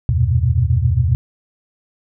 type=tone cluster; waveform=sine; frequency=77.4 / 91.8 / 117.9 / 125.6 Hz; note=D#2 / F#2 / A#2 / B2; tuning=-9 / -13 / +20 / +30 cents; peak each=-18 dBFS; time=0.09-1.15 s; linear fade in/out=0 ms; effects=none